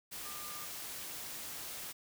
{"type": "tone in noise", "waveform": "sine", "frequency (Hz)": 1202, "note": "D6", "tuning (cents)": 40, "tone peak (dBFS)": -49, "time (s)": [0.24, 0.66], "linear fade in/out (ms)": 20, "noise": "white", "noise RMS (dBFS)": -44, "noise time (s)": [0.11, 1.93], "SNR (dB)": -8, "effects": []}